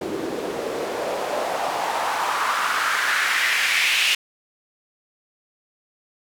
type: noise with band-pass filter sweep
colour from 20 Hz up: white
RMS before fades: -23 dBFS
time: 0.01-4.15 s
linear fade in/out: 5 ms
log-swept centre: 310 to 2700 Hz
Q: 2.8
effects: none